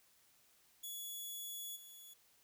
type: tone with level steps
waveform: 5% pulse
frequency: 3400 Hz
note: G#7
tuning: 40 cents sharp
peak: -36 / -46 dBFS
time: 0.83-2.14 s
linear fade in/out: 10 ms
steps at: 1.75 s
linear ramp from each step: 20 ms
effects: white hiss -70 dBFS RMS until 2.43 s